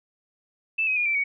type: tone with pitch steps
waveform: sine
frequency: 2637 / 2533 / 2432 / 2336 / 2243 Hz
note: E7 / D#7 / D#7 / D7 / C#7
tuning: 0 / +30 / -40 / -10 / +20 cents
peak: -21 dBFS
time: 0.78-1.24 s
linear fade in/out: 10 ms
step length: 92 ms
effects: none

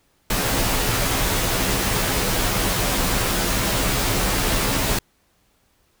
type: noise with comb filter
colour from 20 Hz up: pink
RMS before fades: -21 dBFS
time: 0.3-4.99 s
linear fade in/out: 5 ms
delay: 13 ms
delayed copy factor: -0.65
effects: pink hiss -63 dBFS RMS until 6 s

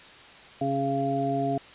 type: harmonic tone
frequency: 137.7 Hz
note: C#3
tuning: 11 cents flat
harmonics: 1 / 2 / 3 / 5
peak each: -32 / -29 / -32 / -27 dBFS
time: 0.61-1.58 s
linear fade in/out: 5 ms
effects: white hiss -48 dBFS RMS until 1.74 s + resampled to 8000 Hz

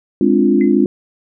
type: chord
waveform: sine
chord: D half-diminished seventh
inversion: second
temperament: equal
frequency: 207.7 / 261.6 / 293.7 / 349.2 Hz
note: Ab3 / C4 / D4 / F4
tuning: 0 / 0 / 0 / 0 cents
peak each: -15 dBFS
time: 0.21-0.86 s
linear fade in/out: 2 ms
type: tone with exponential decay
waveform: sine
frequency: 2048 Hz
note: C7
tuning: 38 cents flat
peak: -25 dBFS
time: 0.61-0.75 s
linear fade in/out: 1 ms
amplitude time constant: 29 ms
effects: none

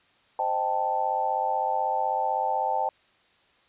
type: chord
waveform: sine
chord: A half-diminished seventh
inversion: first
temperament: equal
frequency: 523.3 / 622.3 / 784 / 880 Hz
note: C5 / Eb5 / G5 / A5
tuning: 0 / 0 / 0 / 0 cents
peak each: -33 / -33 / -27 / -27 dBFS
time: 0.39-2.89 s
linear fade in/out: 2 ms
effects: white hiss -62 dBFS RMS until 3.68 s + resampled to 8000 Hz

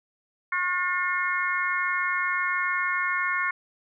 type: harmonic tone with a mistuned harmonic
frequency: 358.7 Hz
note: F4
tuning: 46 cents sharp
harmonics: 3 / 4 / 5 / 6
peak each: -29 / -29 / -29 / -29 dBFS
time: 0.52-3.51 s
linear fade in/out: 5 ms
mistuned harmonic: 3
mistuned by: +18 cents
effects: none

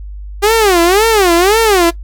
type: tone with vibrato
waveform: sawtooth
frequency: 392 Hz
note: G4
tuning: in tune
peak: -3 dBFS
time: 0.42-1.91 s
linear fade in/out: 20 ms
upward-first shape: sine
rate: 1.9 Hz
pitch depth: 260 cents each way
effects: noise-tail reverb RT60 0.1 s tail -18 dB re dry + added 50 Hz sine -24 dBFS peak until 2.03 s

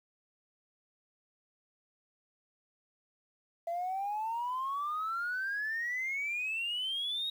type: exponential sweep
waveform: sine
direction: up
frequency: 670 to 3798 Hz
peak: -31 dBFS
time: 3.67-7.3 s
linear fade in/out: 5 ms
effects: tanh soft clip ceiling -28 dBFS + 10-bit

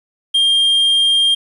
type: tone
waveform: triangle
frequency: 3206 Hz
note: G7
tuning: 38 cents sharp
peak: -9 dBFS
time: 0.34-1.35 s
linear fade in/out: 10 ms
effects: resampled to 32000 Hz + 8-bit

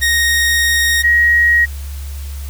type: tone pair in turn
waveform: sawtooth / sine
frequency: 1864.7 / 1891.8 Hz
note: A#6 / A#6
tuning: 0 / +25 cents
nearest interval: unison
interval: 25 cents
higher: second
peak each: -8 dBFS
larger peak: neither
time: 0.01-1.03 / 1.03-1.66 s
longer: first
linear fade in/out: 20 ms
effects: added 70 Hz sine -23 dBFS peak until 2.49 s + white hiss -38 dBFS RMS until 2.49 s

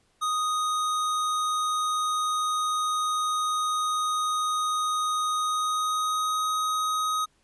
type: tone with pitch glide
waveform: square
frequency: 1244.5 to 1256.8 Hz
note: D#6 to D#6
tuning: 0 to +17 cents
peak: -25 dBFS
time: 0.21-7.26 s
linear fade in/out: 20 ms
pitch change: +17 cents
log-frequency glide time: 5.37-6.47 s
effects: pink hiss -67 dBFS RMS until 7.43 s + resampled to 24000 Hz

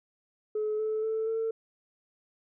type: tone with pitch steps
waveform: sine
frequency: 427.6 / 434.6 / 441.7 / 448.9 Hz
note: A4 / A4 / A4 / A4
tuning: -49 / -21 / +7 / +35 cents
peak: -26 dBFS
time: 0.55-1.51 s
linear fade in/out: 5 ms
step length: 240 ms
effects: tanh soft clip ceiling -24 dBFS

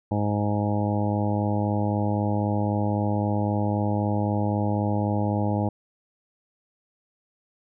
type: harmonic tone with a mistuned harmonic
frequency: 103.83 Hz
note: G#2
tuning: in tune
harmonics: 1 / 2 / 3 / 4 / 5 / 6 / 7 / 8 / 9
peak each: -25 / -27 / -30 / -38 / -33 / -34 / -38 / -32 / -40 dBFS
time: 0.11-5.69 s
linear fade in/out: 5 ms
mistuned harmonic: 9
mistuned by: -15 cents
effects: none

